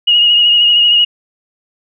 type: tone with vibrato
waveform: sine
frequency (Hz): 2877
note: F#7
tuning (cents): -49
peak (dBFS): -6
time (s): 0.07-1.05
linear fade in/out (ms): 10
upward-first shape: triangle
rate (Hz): 13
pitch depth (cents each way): 33
effects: none